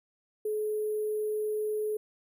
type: tone with sample-and-hold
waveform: sine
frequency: 425.9 Hz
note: G#4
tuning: 44 cents sharp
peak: -28 dBFS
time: 0.45-1.97 s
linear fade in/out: 5 ms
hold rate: 11025 Hz
effects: none